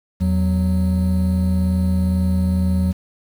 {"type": "tone pair together", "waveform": "triangle", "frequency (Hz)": [82.41, 185], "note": ["E2", "F#3"], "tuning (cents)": [0, 0], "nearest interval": "octave + major second", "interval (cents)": 1400, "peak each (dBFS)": -16, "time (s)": [0.2, 2.93], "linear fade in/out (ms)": 20, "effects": ["7-bit"]}